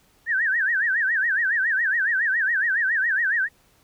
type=tone with vibrato; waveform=sine; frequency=1700 Hz; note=G#6; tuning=40 cents sharp; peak=-19 dBFS; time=0.26-3.49 s; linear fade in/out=50 ms; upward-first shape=sine; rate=7.2 Hz; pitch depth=200 cents each way; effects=pink hiss -60 dBFS RMS until 3.83 s